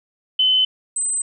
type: tone pair in turn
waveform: sine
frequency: 3039 / 8113 Hz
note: F#7 / B8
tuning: +46 / +46 cents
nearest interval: octave + perfect fourth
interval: 1700 cents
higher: second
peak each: -13 / -19 dBFS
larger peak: first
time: 0.39-0.65 / 0.96-1.22 s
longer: neither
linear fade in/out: 5 ms
effects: none